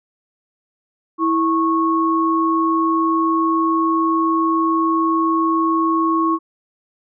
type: tone pair together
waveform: sine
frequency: 327 / 1100 Hz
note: E4 / C#6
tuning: -14 / -14 cents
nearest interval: octave + major sixth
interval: 2100 cents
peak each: -17 dBFS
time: 1.18-6.39 s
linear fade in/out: 50 ms
effects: none